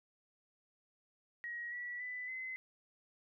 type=tone with pitch steps; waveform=sine; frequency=1897 / 1944.7 / 1993.6 / 2044 Hz; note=A#6 / B6 / B6 / C7; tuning=+30 / -27 / +16 / -41 cents; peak=-40 dBFS; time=1.44-2.56 s; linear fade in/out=0 ms; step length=280 ms; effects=none